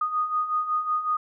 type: beating tone pair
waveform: sine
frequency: 1234 / 1239.4 Hz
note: D#6 / D#6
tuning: -15 / -7 cents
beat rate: 5.4 Hz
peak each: -30 / -24 dBFS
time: 0.01-1.17 s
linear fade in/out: 5 ms
effects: none